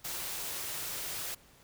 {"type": "band-stop noise", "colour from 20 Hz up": "white", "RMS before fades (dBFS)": -38, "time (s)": [0.04, 1.35], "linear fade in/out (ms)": 10, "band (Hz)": [200, 280], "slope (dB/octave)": 96, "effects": ["pink hiss -60 dBFS RMS until 1.63 s"]}